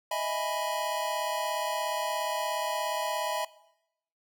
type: chord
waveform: square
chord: E major seventh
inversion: third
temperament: equal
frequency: 622.3 / 659.3 / 830.6 / 987.8 Hz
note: D#5 / E5 / G#5 / B5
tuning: 0 / 0 / 0 / 0 cents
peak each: -35 / -36 / -36 / -34 dBFS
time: 0.11-3.45 s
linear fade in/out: 5 ms
effects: noise-tail reverb RT60 0.8 s tail -19 dB re dry